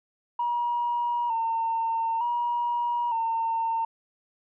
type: tone with vibrato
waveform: sine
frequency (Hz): 932.3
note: A#5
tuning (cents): 0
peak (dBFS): -23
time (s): 0.39-3.85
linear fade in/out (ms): 5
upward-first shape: square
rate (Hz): 0.55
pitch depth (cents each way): 44
effects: tanh soft clip ceiling -19 dBFS